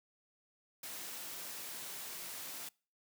white noise, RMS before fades -45 dBFS, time 0.83-2.69 s, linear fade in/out 5 ms, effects noise-tail reverb RT60 0.4 s tail -26 dB re dry + high-pass 150 Hz 12 dB/octave

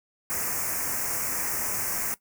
white band-stop noise, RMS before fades -29 dBFS, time 0.3-2.14 s, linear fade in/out 0 ms, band 2400 to 5500 Hz, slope 48 dB/octave, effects noise-tail reverb RT60 0.1 s tail -17 dB re dry

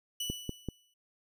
sawtooth tone with exponential decay, 2960 Hz, F#7, in tune, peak -29 dBFS, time 0.2-0.94 s, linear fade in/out 5 ms, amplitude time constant 160 ms
click train, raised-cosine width 3 ms, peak -21 dBFS, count 3, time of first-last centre 0.3-0.687 s, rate 5.17 Hz
effects none

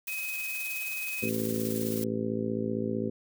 blue noise with tremolo, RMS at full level -37 dBFS, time 0.07-2.04 s, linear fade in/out 2 ms, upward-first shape sine, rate 19 Hz, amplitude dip 40%
sine tone, 2532 Hz, D#7, 30 cents sharp, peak -33 dBFS, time 0.08-1.29 s, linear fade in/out 0 ms
harmonic tone, 55.5 Hz, A1, 16 cents sharp, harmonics 2 / 3 / 4 / 5 / 6 / 7 / 8 / 9, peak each -38 / -43 / -32 / -36 / -43 / -34 / -43 / -37 dBFS, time 1.22-3.1 s, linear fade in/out 10 ms
effects none

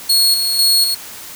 sawtooth tone with tremolo, 4328 Hz, C#8, 42 cents flat, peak -7 dBFS, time 0.09-0.95 s, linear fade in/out 10 ms, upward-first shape square, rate 2 Hz, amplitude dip 45%, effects white hiss -33 dBFS RMS until 1.35 s

